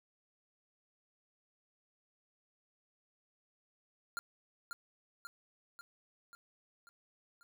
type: tone with echo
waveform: square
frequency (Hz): 1396.9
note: F6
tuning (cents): 0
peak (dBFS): -37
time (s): 4.17-4.19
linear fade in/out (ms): 0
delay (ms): 540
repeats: 6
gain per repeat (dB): -4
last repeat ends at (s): 7.43
effects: none